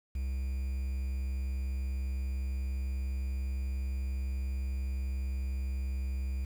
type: tone with quantisation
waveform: triangle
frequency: 65.7 Hz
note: C2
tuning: 8 cents sharp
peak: -29 dBFS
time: 0.15-6.45 s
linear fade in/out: 5 ms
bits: 9
effects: none